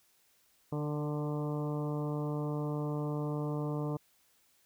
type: harmonic tone with a mistuned harmonic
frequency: 148.4 Hz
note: D3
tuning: 18 cents sharp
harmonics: 1 / 2 / 3 / 4 / 5 / 6 / 7 / 8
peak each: -34 / -38 / -40 / -44 / -49 / -49 / -48 / -52 dBFS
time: 0.72-3.97 s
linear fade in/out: 5 ms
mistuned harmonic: 3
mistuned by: +19 cents
effects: white hiss -69 dBFS RMS until 4.65 s